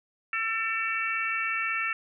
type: harmonic tone with a mistuned harmonic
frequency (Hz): 447.3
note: A4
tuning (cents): +28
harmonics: 3 / 4 / 5 / 6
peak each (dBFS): -32 / -32 / -32 / -32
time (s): 0.33-1.93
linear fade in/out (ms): 2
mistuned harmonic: 5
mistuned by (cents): +28
effects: none